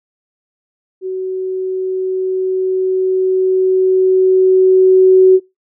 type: tone with level ramp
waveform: sine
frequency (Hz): 374.8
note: F#4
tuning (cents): +22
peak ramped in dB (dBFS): -18 to -3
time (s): 1.01-5.4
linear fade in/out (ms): 50
effects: noise-tail reverb RT60 0.2 s tail -22 dB re dry